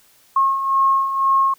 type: beating tone pair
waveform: sine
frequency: 1081 / 1083 Hz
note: C#6 / C#6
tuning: -44 / -41 cents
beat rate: 2 Hz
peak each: -22 / -15 dBFS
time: 0.36-1.54 s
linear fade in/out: 5 ms
effects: white hiss -54 dBFS RMS until 1.58 s